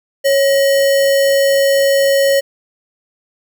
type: tone with sample-and-hold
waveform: sine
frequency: 552 Hz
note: C#5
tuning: 7 cents flat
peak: -9 dBFS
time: 0.24-2.41 s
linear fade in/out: 20 ms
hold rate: 2450 Hz
effects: none